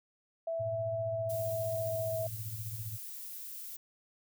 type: tone with pitch glide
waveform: sine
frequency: 660 to 650.2 Hz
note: E5 to E5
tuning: +2 to -24 cents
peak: -32 dBFS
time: 0.47-2.27 s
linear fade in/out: 5 ms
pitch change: -26 cents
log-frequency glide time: 0.98-2.09 s
type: tone with tremolo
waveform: sine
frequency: 110 Hz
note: A2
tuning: in tune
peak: -36 dBFS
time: 0.59-2.98 s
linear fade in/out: 20 ms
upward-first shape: sine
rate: 15 Hz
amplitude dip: 70%
type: noise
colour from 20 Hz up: violet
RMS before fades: -44 dBFS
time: 1.29-3.77 s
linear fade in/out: 10 ms
effects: none